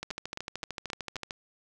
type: two click trains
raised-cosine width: 0.2 ms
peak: -18 / -19 dBFS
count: 18 / 5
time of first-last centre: 0.03-1.308 / 0.11-1.165 s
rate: 13.3 / 3.79 Hz
effects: none